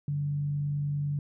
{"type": "tone with frequency modulation", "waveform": "sine", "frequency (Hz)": 144.7, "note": "D3", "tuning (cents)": -25, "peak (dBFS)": -27, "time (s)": [0.08, 1.19], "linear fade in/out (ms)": 2, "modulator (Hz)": 49.5, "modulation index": 0.2, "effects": []}